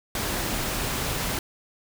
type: noise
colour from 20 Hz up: pink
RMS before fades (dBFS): -28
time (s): 0.15-1.39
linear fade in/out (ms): 2
effects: none